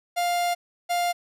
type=tone pair in turn; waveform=45% pulse; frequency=701 / 701 Hz; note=F5 / F5; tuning=+6 / +6 cents; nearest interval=unison; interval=0 cents; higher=neither; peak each=-22 dBFS; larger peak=neither; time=0.16-0.55 / 0.89-1.13 s; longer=first; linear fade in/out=20 ms; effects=resampled to 32000 Hz + 10-bit